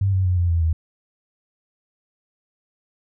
sine tone with pitch steps, 98 / 94.28 / 90.7 / 87.26 / 83.95 / 80.76 Hz, G2 / F#2 / F#2 / F2 / E2 / E2, 0 / +33 / -34 / -1 / +32 / -35 cents, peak -16 dBFS, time 0.01-0.73 s, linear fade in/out 5 ms, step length 120 ms, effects none

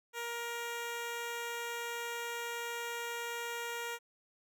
10% pulse tone, 470.7 Hz, A#4, 17 cents sharp, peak -29 dBFS, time 0.13-3.99 s, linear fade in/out 50 ms, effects none

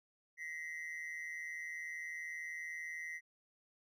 triangle ring-modulated tone, 1975.5 Hz, B6, in tune, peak -37 dBFS, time 0.37-3.21 s, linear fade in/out 50 ms, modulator 80.1 Hz, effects none

